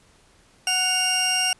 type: tone pair together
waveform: 20% pulse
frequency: 740 / 2794 Hz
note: F#5 / F7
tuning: 0 / 0 cents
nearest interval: octave + major seventh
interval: 2300 cents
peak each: -22 / -16 dBFS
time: 0.67-1.53 s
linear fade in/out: 2 ms
effects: pink hiss -57 dBFS RMS until 1.59 s + resampled to 24000 Hz